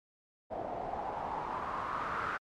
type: noise with low-pass filter sweep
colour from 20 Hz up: white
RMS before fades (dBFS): -37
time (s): 0.5-2.38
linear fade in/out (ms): 20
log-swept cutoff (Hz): 650 to 1400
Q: 4.4
effects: MP3 64 kbps